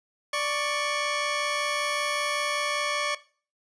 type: tone pair together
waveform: 15% pulse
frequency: 587.3 / 1109.4 Hz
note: D5 / C#6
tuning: 0 / +1 cents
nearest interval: major seventh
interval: 1101 cents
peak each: -22 dBFS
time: 0.33-3.15 s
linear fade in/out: 5 ms
effects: noise-tail reverb RT60 0.4 s tail -17 dB re dry + resampled to 22050 Hz